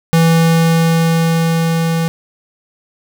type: tone with level ramp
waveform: square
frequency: 164.81 Hz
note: E3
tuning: in tune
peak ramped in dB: -8 to -14 dBFS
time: 0.13-2.08 s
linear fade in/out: 0 ms
effects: none